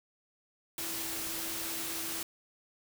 sine tone in noise, 329.6 Hz, E4, in tune, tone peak -46 dBFS, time 0.78-2.23 s, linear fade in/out 2 ms, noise white, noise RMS -37 dBFS, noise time 0.78-2.23 s, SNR -12 dB, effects none

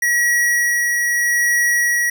square tone with tremolo, 1916 Hz, A#6, 47 cents sharp, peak -14 dBFS, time 0.02-2.1 s, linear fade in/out 5 ms, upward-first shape sine, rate 0.79 Hz, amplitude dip 25%, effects none

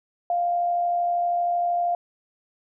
sine tone with amplitude modulation, 698.5 Hz, F5, in tune, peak -19 dBFS, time 0.3-1.95 s, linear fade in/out 2 ms, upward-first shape sine, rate 72.8 Hz, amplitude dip 30%, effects none

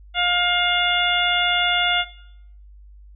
harmonic tone with a mistuned harmonic, 708 Hz, F5, 23 cents sharp, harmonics 1 / 2 / 3 / 4 / 5, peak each -24 / -24 / -24 / -24 / -24 dBFS, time 0.14-2.05 s, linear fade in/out 50 ms, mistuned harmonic 5, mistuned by -38 cents, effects noise-tail reverb RT60 0.7 s tail -17 dB re dry + added 50 Hz sine -42 dBFS peak until 3.15 s

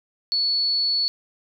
sine tone, 4420 Hz, C#8, 6 cents flat, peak -19 dBFS, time 0.32-1.08 s, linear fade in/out 0 ms, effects none

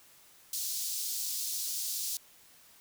pink high-pass noise, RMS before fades -35 dBFS, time 0.53-2.17 s, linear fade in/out 2 ms, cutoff 4500 Hz, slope 24 dB/octave, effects white hiss -59 dBFS RMS until 2.8 s

